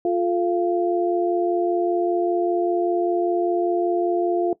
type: tone cluster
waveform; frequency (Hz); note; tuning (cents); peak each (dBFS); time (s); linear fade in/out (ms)
sine; 352 / 437.1 / 690; F4 / A4 / F5; +14 / -11 / -21; -19 / -28 / -25; 0.05-4.53; 2
effects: noise-tail reverb RT60 0.1 s tail -18 dB re dry